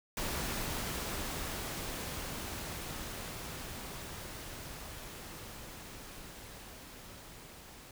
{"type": "noise with level ramp", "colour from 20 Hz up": "pink", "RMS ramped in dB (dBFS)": [-36, -52], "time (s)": [0.17, 7.91], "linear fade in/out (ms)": 2, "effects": []}